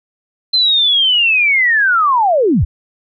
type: linear sweep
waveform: sine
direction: down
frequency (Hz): 4123 to 46.22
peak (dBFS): -9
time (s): 0.53-2.65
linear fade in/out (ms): 10
effects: none